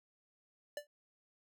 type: tone with exponential decay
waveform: square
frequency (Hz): 587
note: D5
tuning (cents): -1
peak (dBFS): -36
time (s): 0.77-0.87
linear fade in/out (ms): 2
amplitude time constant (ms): 20
effects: none